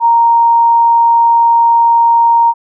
sine tone, 931 Hz, A#5, 2 cents flat, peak -5 dBFS, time 0-2.54 s, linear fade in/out 50 ms, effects none

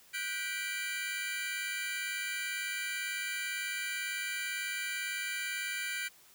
sawtooth chord, G major seventh, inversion third, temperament just, 1470 / 1568 / 1960 / 2352 Hz, F#6 / G6 / B6 / D7, -12 / 0 / -14 / +2 cents, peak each -38 / -37 / -38 / -34 dBFS, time 0.13-6.09 s, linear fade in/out 20 ms, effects white hiss -60 dBFS RMS until 6.34 s

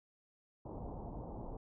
pink low-pass noise, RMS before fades -45 dBFS, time 0.65-1.57 s, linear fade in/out 5 ms, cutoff 950 Hz, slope 48 dB/octave, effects none

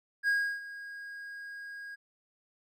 triangle tone with ADSR envelope, 1636 Hz, G#6, 26 cents flat, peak -22 dBFS, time 0.23-1.96 s, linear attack 51 ms, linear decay 320 ms, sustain -17 dB, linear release 20 ms, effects none

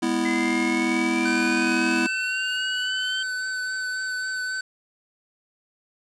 square chord, E major, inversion first, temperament just, 206 / 247.2 / 329.6 Hz, G#3 / B3 / E4, -14 / +2 / 0 cents, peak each -31 / -26 / -25 dBFS, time 0.02-2.07 s, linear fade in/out 10 ms
sine exponential sweep, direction up, 2034 to 3136 Hz, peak -27 dBFS, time 0.25-3.23 s, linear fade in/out 5 ms
square tone with vibrato, 1515 Hz, F#6, 40 cents sharp, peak -27 dBFS, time 1.25-4.61 s, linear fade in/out 5 ms, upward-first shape triangle, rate 3.7 Hz, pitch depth 14 cents each way
effects resampled to 22050 Hz + 8-bit

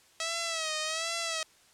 5% pulse tone with vibrato, 646 Hz, E5, 35 cents flat, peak -19 dBFS, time 0.2-1.43 s, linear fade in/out 2 ms, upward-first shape sine, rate 1.3 Hz, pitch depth 76 cents each way, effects white hiss -61 dBFS RMS until 1.73 s + low-pass 9000 Hz 12 dB/octave

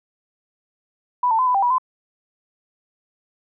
sine tone with pitch steps, 988 / 894 / 1019 / 997 / 787 / 972 / 1025 Hz, B5 / A5 / C6 / B5 / G5 / B5 / C6, 0 / +27 / -46 / +16 / +7 / -28 / -36 cents, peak -15 dBFS, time 1.23-1.783 s, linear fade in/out 5 ms, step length 79 ms, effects none

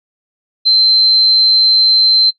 sine tone, 4104 Hz, C8, 34 cents flat, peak -7 dBFS, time 0.65-2.31 s, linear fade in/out 20 ms, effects noise-tail reverb RT60 0.1 s tail -21 dB re dry

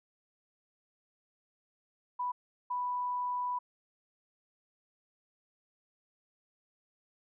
sine tone bursts at uneven times, 987.8 Hz, B5, in tune, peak -31 dBFS, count 2, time 2.19-2.32 / 2.7-3.59 s, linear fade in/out 10 ms, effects none

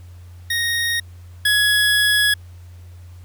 25% pulse tone pair in turn, 1864.7 / 1679.7 Hz, A#6 / G#6, 0 / +19 cents, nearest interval major second, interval 181 cents, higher first, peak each -15 / -10 dBFS, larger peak second, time 0.5-1 / 1.45-2.34 s, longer second, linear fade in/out 5 ms, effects added 88 Hz sine -37 dBFS peak until 3.24 s + pink hiss -55 dBFS RMS until 3.24 s

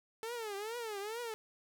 sawtooth tone with vibrato, 436.9 Hz, A4, 12 cents flat, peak -35 dBFS, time 0.23-1.34 s, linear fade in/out 0 ms, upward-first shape triangle, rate 2.3 Hz, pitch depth 200 cents each way, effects none

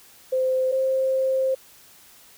sine tone pair in turn, 518 / 527.1 Hz, C5 / C5, -17 / +13 cents, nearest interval unison, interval 30 cents, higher second, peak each -19 dBFS, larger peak neither, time 0.32-0.72 / 0.72-1.55 s, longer second, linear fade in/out 10 ms, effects white hiss -51 dBFS RMS until 2.37 s

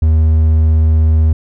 triangle tone, 79 Hz, D#2, 27 cents sharp, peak -5 dBFS, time 0.02-1.33 s, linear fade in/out 5 ms, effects none

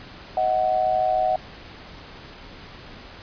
sine tone pair together, 630.3 / 744 Hz, D#5 / F#5, +22 / +9 cents, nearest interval minor third, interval 287 cents, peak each -23 / -20 dBFS, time 0.37-1.36 s, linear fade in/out 2 ms, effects pink hiss -42 dBFS RMS until 3.22 s + resampled to 11025 Hz

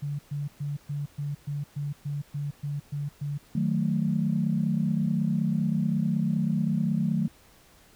sine tone bursts, 144.3 Hz, D3, 30 cents flat, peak -28 dBFS, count 12, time 0.02-3.38 s, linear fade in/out 10 ms, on 170 ms, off 120 ms
sine chord, D# diminished, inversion none, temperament equal with one note detuned, 155.56 / 185 / 220.9 Hz, D#3 / F#3 / A3, 0 / 0 / +7 cents, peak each -27 dBFS, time 3.55-7.28 s, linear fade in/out 5 ms
effects tanh soft clip ceiling -13 dBFS + pink hiss -57 dBFS RMS until 7.95 s

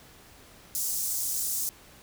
pink high-pass noise, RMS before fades -30 dBFS, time 0.75-1.69 s, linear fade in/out 0 ms, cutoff 6300 Hz, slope 24 dB/octave, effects pink hiss -53 dBFS RMS until 2.02 s

